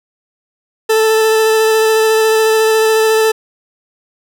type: tone with vibrato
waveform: 40% pulse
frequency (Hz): 440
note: A4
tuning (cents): 0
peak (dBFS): -8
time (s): 0.89-3.32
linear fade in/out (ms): 10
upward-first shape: square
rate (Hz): 14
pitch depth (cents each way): 9
effects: none